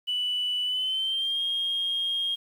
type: tone with pitch glide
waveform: sine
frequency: 2970 to 3239 Hz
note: F#7 to G#7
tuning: +6 to -44 cents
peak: -24 dBFS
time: 0.07-2.36 s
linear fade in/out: 20 ms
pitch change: +150 cents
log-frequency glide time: 0.64-1.41 s
effects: tanh soft clip ceiling -21 dBFS + 9-bit

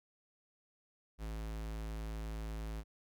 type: tone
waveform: square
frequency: 54.2 Hz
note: A1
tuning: 25 cents flat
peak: -40 dBFS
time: 1.18-2.84 s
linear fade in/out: 50 ms
effects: none

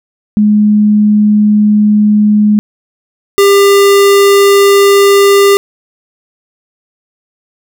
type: tone pair in turn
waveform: sine / square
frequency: 210 / 399.2 Hz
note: G#3 / G4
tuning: +19 / +32 cents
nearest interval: major seventh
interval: 1113 cents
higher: second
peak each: -4 dBFS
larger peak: neither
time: 0.37-2.59 / 3.38-5.57 s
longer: first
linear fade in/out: 0 ms
effects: none

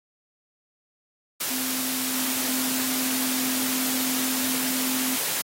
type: tone in noise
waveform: sine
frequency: 258.7 Hz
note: C4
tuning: 19 cents flat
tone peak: -30 dBFS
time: 1.5-5.16 s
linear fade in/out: 10 ms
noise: white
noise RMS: -27 dBFS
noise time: 1.4-5.42 s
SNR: -6 dB
effects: high-pass 150 Hz 12 dB/octave + AAC 48 kbps

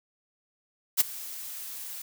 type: noise with ADSR envelope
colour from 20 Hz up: blue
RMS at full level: -18 dBFS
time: 0.97-2.02 s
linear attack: 36 ms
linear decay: 13 ms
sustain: -21 dB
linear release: 4 ms
effects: none

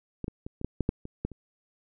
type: clicks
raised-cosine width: 3 ms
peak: -20 / -20 / -24 / -25 / -15 / -13 / -11 / -26 / -16 / -30 dBFS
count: 10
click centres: 0.243 / 0.281 / 0.465 / 0.614 / 0.646 / 0.807 / 0.891 / 1.054 / 1.25 / 1.317 s
effects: none

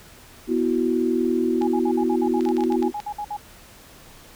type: chord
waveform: sine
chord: B suspended fourth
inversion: none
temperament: equal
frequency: 246.9 / 329.6 / 370 Hz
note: B3 / E4 / F#4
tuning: 0 / 0 / 0 cents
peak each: -23 dBFS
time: 0.47-2.92 s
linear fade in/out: 50 ms
type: tone bursts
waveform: sine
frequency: 832 Hz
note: G#5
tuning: 3 cents sharp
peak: -26 dBFS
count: 15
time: 1.61-3.368 s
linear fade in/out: 5 ms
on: 64 ms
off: 57 ms
type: clicks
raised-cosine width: 0.2 ms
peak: -19 dBFS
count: 10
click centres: 1.619 / 2.409 / 2.452 / 2.489 / 2.568 / 2.607 / 2.638 / 2.723 / 2.827 / 3.002 s
effects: pink hiss -47 dBFS RMS until 4.35 s

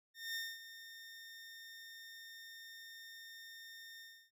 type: tone with ADSR envelope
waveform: 20% pulse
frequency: 1823 Hz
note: A#6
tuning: 39 cents flat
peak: -33 dBFS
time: 0.14-4.31 s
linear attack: 210 ms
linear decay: 230 ms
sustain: -13 dB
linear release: 310 ms
effects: none

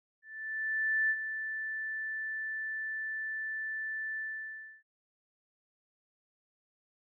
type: tone with ADSR envelope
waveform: sine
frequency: 1760 Hz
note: A6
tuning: in tune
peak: -25 dBFS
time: 0.22-4.83 s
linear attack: 880 ms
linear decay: 53 ms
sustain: -9 dB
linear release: 650 ms
effects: none

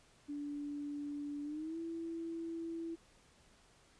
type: tone with pitch glide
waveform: sine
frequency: 290 to 331.2 Hz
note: D4 to E4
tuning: -22 to +8 cents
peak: -39 dBFS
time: 0.28-2.96 s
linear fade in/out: 20 ms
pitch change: +230 cents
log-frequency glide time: 1.43-1.78 s
effects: pink hiss -66 dBFS RMS until 3.99 s + resampled to 22050 Hz

